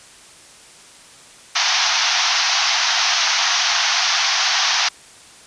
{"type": "band-pass noise", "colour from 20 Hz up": "white", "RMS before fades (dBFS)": -18, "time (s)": [1.55, 4.89], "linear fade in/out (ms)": 10, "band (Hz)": [680, 6200], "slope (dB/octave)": 96, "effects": ["white hiss -44 dBFS RMS until 5.46 s", "resampled to 22050 Hz"]}